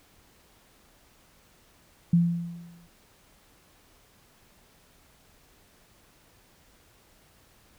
sine tone with exponential decay, 171 Hz, F3, 36 cents flat, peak -15 dBFS, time 2.13-2.87 s, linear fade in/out 5 ms, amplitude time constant 160 ms, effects pink hiss -60 dBFS RMS until 7.78 s

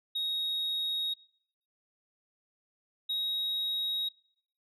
sine tone pair in turn, 3765 / 3791 Hz, A#7 / A#7, +16 / +28 cents, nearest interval unison, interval 12 cents, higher second, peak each -27 / -27 dBFS, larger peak neither, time 0.15-1.14 / 3.09-4.09 s, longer second, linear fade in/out 10 ms, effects noise-tail reverb RT60 0.7 s tail -24 dB re dry + tanh soft clip ceiling -28 dBFS

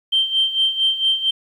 sine tone with tremolo, 3136 Hz, G7, in tune, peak -12 dBFS, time 0.12-1.31 s, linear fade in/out 10 ms, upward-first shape sine, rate 4.4 Hz, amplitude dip 75%, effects tanh soft clip ceiling -8 dBFS + 9-bit

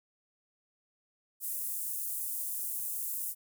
pink high-pass noise, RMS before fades -36 dBFS, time 1.4-3.35 s, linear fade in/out 50 ms, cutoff 9700 Hz, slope 24 dB/octave, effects none

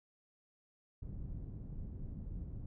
pink low-pass noise, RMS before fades -44 dBFS, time 1.02-2.66 s, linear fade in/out 5 ms, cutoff 160 Hz, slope 12 dB/octave, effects none

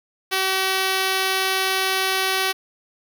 5% pulse tone, 380.6 Hz, F#4, 49 cents sharp, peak -8 dBFS, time 0.31-2.53 s, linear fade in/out 20 ms, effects none

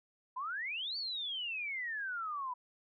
sine exponential two-way sweep, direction up then down, 974 to 4587 to 974 Hz, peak -36 dBFS, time 0.36-2.54 s, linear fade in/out 10 ms, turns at 0.97 s, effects none

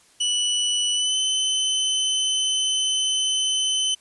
sawtooth tone with pitch glide, 2957 to 3045 Hz, F#7 to F#7, -2 to +49 cents, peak -17 dBFS, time 0.2-3.95 s, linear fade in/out 10 ms, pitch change +51 cents, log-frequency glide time 0.93-1.16 s, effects white hiss -56 dBFS RMS until 4 s + resampled to 24000 Hz

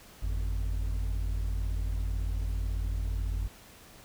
triangle tone pair together, 49.95 / 88 Hz, G1 / F2, +33 / +14 cents, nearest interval minor seventh, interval 981 cents, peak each -27 / -34 dBFS, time 0.22-3.48 s, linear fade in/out 10 ms, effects pink hiss -53 dBFS RMS until 4.04 s

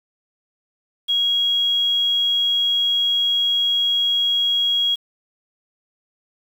sine tone, 3300 Hz, G#7, 12 cents flat, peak -16 dBFS, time 1.08-4.96 s, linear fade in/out 20 ms, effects 7-bit

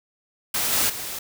white noise with level steps, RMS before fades -24 / -21 / -32 dBFS, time 0.54-1.19 s, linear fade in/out 5 ms, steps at 0.72 / 0.89 s, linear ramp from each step 10 ms, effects none

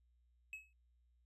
triangle tone with exponential decay, 2575 Hz, E7, 41 cents flat, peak -40 dBFS, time 0.53-0.73 s, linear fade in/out 1 ms, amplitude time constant 43 ms, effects added 60 Hz sine -70 dBFS peak until 1.25 s + resampled to 32000 Hz

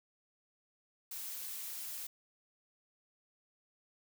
blue noise, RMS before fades -43 dBFS, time 1.11-2.07 s, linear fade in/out 5 ms, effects none

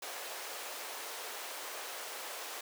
pink high-pass noise, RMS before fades -43 dBFS, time 0.02-2.61 s, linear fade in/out 5 ms, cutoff 460 Hz, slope 24 dB/octave, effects none

